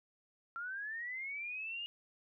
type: linear sweep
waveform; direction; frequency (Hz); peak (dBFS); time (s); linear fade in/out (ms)
sine; up; 1357 to 2868; -39; 0.56-1.86; 0
effects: none